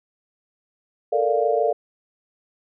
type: chord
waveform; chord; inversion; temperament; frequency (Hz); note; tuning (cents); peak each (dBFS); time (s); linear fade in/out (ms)
sine; Bb major seventh; third; equal; 440 / 466.2 / 587.3 / 698.5; A4 / Bb4 / D5 / F5; 0 / 0 / 0 / 0; -23; 1.12-1.73; 10
effects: none